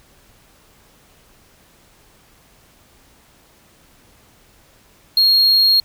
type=tone; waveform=triangle; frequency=4266 Hz; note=C8; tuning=33 cents sharp; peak=-9 dBFS; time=5.17-5.8 s; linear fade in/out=2 ms; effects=pink hiss -52 dBFS RMS until 5.84 s